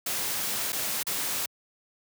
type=noise with dropouts; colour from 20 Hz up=white; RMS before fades=-30 dBFS; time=0.06-1.46 s; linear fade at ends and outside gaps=5 ms; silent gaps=0.722-0.728 / 1.031-1.067 s; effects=high-pass 100 Hz 12 dB/octave